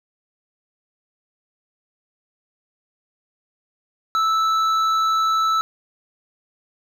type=tone with hard clipping; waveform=sine; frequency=1314 Hz; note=E6; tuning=6 cents flat; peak=-18 dBFS; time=4.15-5.61 s; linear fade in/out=0 ms; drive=7 dB; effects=none